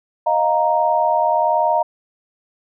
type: chord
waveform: sine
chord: Eb suspended second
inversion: none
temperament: equal with one note detuned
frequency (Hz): 622.3 / 703.3 / 932.3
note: Eb5 / F5 / Bb5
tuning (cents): 0 / +12 / 0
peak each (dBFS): -19 / -19 / -17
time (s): 0.26-1.83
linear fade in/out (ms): 10
effects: none